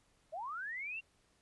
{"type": "linear sweep", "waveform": "sine", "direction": "up", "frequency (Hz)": [585, 2794], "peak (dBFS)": -39, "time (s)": [0.32, 1.01], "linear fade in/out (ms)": 20, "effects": ["pink hiss -72 dBFS RMS until 1.41 s", "resampled to 24000 Hz"]}